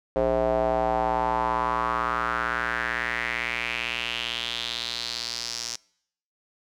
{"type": "tone with band-pass filter sweep", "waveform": "square", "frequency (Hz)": 58.9, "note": "A#1", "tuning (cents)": 19, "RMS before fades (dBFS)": -27, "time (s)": [0.16, 5.76], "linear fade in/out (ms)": 0, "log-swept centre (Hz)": [550, 5700], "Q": 4, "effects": ["noise-tail reverb RT60 0.7 s tail -25 dB re dry"]}